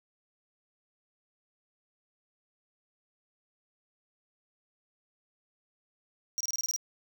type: tone bursts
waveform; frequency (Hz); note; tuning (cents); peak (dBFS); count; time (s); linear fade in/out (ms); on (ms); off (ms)
square; 5720; F8; +41; -30; 8; 6.38-6.762; 0; 25; 26
effects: none